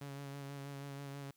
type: tone with vibrato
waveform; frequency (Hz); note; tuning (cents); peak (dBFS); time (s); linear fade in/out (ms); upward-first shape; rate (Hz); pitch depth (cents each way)
sawtooth; 140; C#3; +18; -40; 0.01-1.31; 5; sine; 6.2; 24
effects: white hiss -75 dBFS RMS until 1.36 s